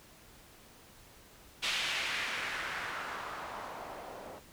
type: noise with low-pass filter sweep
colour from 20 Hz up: blue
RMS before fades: -38 dBFS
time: 1.62-4.4 s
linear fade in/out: 20 ms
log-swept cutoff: 3200 to 590 Hz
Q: 1.7
effects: pink hiss -57 dBFS RMS until 4.52 s